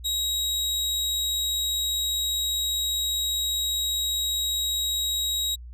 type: tone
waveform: sawtooth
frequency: 3815 Hz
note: A#7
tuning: 39 cents sharp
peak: -21 dBFS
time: 0.04-5.56 s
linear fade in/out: 20 ms
effects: added 60 Hz sine -38 dBFS peak until 5.73 s + resampled to 32000 Hz